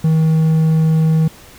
triangle tone, 159.2 Hz, D#3, 40 cents sharp, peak -8 dBFS, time 0.04-1.28 s, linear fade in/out 5 ms, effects pink hiss -41 dBFS RMS until 1.58 s

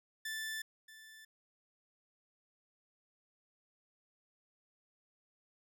sawtooth tone with echo, 1760 Hz, A6, in tune, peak -35 dBFS, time 0.25-0.62 s, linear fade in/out 5 ms, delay 630 ms, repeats 1, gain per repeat -15 dB, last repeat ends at 1.25 s, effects none

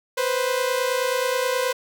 sawtooth tone pair together, 493.9 / 523.3 Hz, B4 / C5, 0 / 0 cents, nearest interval minor second, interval 100 cents, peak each -20 dBFS, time 0.17-1.73 s, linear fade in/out 10 ms, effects none

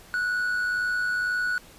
triangle tone with amplitude modulation, 1470 Hz, F#6, 12 cents flat, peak -20 dBFS, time 0.14-1.58 s, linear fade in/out 0 ms, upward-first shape sine, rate 102 Hz, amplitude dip 40%, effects pink hiss -50 dBFS RMS until 1.78 s + resampled to 32000 Hz

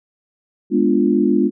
sine chord, G# diminished seventh, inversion none, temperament equal, 207.7 / 246.9 / 293.7 / 349.2 Hz, G#3 / B3 / D4 / F4, 0 / 0 / 0 / 0 cents, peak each -18 dBFS, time 0.7-1.51 s, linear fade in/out 50 ms, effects none

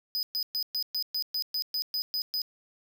square tone bursts, 4992 Hz, D#8, 5 cents sharp, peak -28 dBFS, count 12, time 0.15-2.418 s, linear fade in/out 0 ms, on 79 ms, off 120 ms, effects none

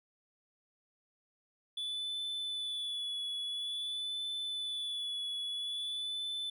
triangle tone with vibrato, 3454 Hz, A7, 33 cents flat, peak -34 dBFS, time 1.77-6.5 s, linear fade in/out 5 ms, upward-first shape sine, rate 0.49 Hz, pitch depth 31 cents each way, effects none

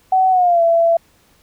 sine tone with pitch glide, 753 to 670.8 Hz, F#5 to E5, +30 to +30 cents, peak -10 dBFS, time 0.12-0.97 s, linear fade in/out 5 ms, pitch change -200 cents, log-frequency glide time 0.3-0.62 s, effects pink hiss -55 dBFS RMS until 1.42 s

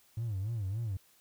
triangle tone with vibrato, 105.3 Hz, G#2, 24 cents sharp, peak -29 dBFS, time 0.17-0.97 s, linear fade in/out 5 ms, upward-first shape sine, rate 3.5 Hz, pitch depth 200 cents each way, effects tanh soft clip ceiling -28 dBFS + white hiss -65 dBFS RMS until 1.2 s

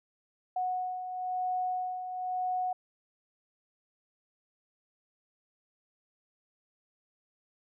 sine beating tone pair, 734 / 735 Hz, F#5 / F#5, -14 / -12 cents, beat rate 1 Hz, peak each -39 / -31 dBFS, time 0.56-2.73 s, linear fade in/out 5 ms, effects none

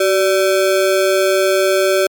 square ring-modulated tone, 480 Hz, B4, 49 cents flat, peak -9 dBFS, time 0-2.07 s, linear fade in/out 5 ms, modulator 102 Hz, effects MP3 96 kbps

